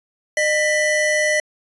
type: tone pair together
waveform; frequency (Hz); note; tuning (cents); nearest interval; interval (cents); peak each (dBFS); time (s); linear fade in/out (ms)
square; 608.7 / 1975.5; D#5 / B6; -38 / 0; octave + minor sixth; 2038; -20 / -19; 0.37-1.4; 2
effects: resampled to 24000 Hz